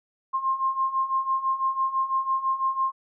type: beating tone pair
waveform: sine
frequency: 1058 / 1064 Hz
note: C6 / C6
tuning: +19 / +29 cents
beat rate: 6 Hz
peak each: -28 / -24 dBFS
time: 0.33-2.92 s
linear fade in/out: 20 ms
effects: none